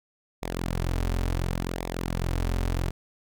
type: tone with flanger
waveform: sawtooth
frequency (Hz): 43.65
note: F1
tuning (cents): 0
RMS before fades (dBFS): -28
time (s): 0.42-2.91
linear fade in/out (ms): 10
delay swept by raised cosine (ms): 0.66 to 6.16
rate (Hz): 0.7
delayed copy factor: -0.65
effects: none